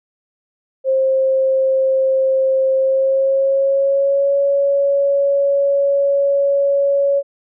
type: tone with pitch glide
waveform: sine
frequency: 530 to 559.6 Hz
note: C5 to C#5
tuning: +22 to +16 cents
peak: -12 dBFS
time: 0.84-7.23 s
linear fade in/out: 50 ms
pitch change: +94 cents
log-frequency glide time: 2.76-4.36 s
effects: none